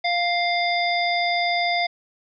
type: harmonic tone with a mistuned harmonic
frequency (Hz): 698.5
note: F5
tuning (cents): 0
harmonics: 1 / 3 / 5 / 7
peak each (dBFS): -22 / -24 / -29 / -30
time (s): 0.04-1.87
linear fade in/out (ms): 10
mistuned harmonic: 5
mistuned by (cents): +40
effects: none